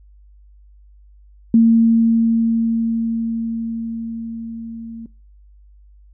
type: tone with level ramp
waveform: sine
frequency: 228.1 Hz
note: A#3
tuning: 37 cents flat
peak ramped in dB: -7 to -29 dBFS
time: 1.54-5.06 s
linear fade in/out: 2 ms
effects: noise-tail reverb RT60 0.4 s tail -24 dB re dry + added 50 Hz sine -44 dBFS peak until 6.13 s